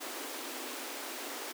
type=high-pass noise; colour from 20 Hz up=pink; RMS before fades=-41 dBFS; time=0-1.53 s; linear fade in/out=20 ms; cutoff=250 Hz; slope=96 dB/octave; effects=none